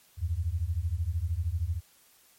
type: beating tone pair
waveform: sine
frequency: 77.78 / 90.78 Hz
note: D#2 / F#2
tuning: 0 / -32 cents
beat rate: 13 Hz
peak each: -30 dBFS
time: 0.17-1.81 s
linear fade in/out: 50 ms
effects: white hiss -61 dBFS RMS until 2.38 s + MP3 64 kbps